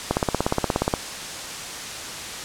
click train, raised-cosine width 1 ms, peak -5 dBFS, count 15, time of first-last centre 0.11-0.938 s, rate 16.9 Hz, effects white hiss -32 dBFS RMS until 2.44 s + low-pass 8000 Hz 12 dB/octave

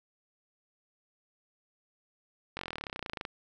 slowing click train, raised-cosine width 0.3 ms, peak -20 dBFS, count 24, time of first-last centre 2.57-3.252 s, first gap 21 ms, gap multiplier 1.03, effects none

